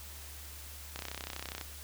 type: click train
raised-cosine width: 0.2 ms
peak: -21 dBFS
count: 22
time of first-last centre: 0.96-1.612 s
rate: 32.2 Hz
effects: added 72 Hz sine -48 dBFS peak until 1.83 s + white hiss -49 dBFS RMS until 1.83 s